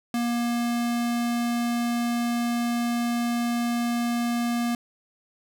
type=tone; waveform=square; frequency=237.5 Hz; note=A#3; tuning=33 cents sharp; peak=-24 dBFS; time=0.14-4.75 s; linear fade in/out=2 ms; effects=none